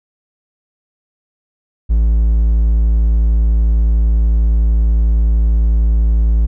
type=tone; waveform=triangle; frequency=55.4 Hz; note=A1; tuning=13 cents sharp; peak=-7 dBFS; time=1.89-6.47 s; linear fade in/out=20 ms; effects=none